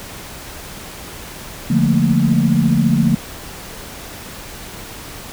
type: chord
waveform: sine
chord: Bb major seventh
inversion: first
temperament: just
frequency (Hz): 145.68 / 174.81 / 218.5 / 233.1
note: D3 / F3 / A3 / Bb3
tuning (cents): -14 / +2 / -12 / 0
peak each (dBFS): -17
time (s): 1.7-3.15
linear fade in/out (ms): 5
effects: pink hiss -33 dBFS RMS until 5.32 s